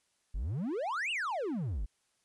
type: exponential two-way sweep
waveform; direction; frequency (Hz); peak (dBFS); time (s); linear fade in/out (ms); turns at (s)
triangle; up then down; 40.2 to 2960 to 40.2; -30; 0.34-1.86; 10; 1.11
effects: white hiss -75 dBFS RMS until 2.24 s + resampled to 24000 Hz